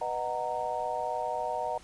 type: chord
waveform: sine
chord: B major seventh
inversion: none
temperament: just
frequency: 493.9 / 617.4 / 740.8 / 926 Hz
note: B4 / D#5 / F#5 / A#5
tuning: 0 / -14 / +2 / -12 cents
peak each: -38 / -35 / -34 / -34 dBFS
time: 0.01-1.78 s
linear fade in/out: 5 ms
effects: pink hiss -54 dBFS RMS until 1.83 s + resampled to 24000 Hz